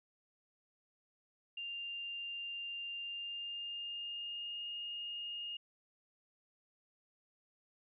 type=tone with pitch glide; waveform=sine; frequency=2794 to 2844 Hz; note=F7 to F7; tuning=0 to +31 cents; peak=-40 dBFS; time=1.57-5.57 s; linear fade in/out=5 ms; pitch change=+31 cents; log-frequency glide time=2.98-4.67 s; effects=none